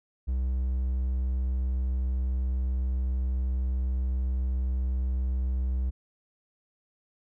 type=tone; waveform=triangle; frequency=63.8 Hz; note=C2; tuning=43 cents flat; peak=-23 dBFS; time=0.27-5.91 s; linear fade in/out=20 ms; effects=none